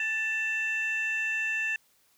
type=tone pair together; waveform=sine; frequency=1760 / 2674 Hz; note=A6 / E7; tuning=0 / +24 cents; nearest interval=perfect fifth; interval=724 cents; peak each=-28 dBFS; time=0-1.76 s; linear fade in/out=2 ms; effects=tanh soft clip ceiling -23 dBFS + white hiss -66 dBFS RMS until 2.17 s